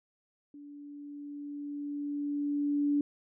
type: tone with level ramp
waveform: sine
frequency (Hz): 289.1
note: D4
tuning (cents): -27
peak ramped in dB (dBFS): -46 to -24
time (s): 0.54-3.01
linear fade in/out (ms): 2
effects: none